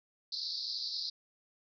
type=band-pass noise; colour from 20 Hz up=pink; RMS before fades=-38 dBFS; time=0.32-1.1 s; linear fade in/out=5 ms; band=4000 to 5100 Hz; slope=96 dB/octave; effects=none